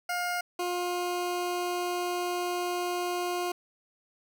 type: tone pair in turn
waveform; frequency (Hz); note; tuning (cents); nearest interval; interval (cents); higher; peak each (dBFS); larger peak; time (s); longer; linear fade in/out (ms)
20% pulse; 710 / 355; F5 / F4; +28 / +28; octave; 1200; first; -24; neither; 0.09-0.41 / 0.59-3.52; second; 5
effects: none